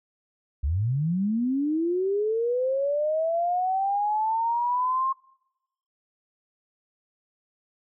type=linear sweep; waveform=sine; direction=up; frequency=63.4 to 1072 Hz; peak=-22 dBFS; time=0.63-5.13 s; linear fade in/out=10 ms; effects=noise-tail reverb RT60 0.9 s tail -26 dB re dry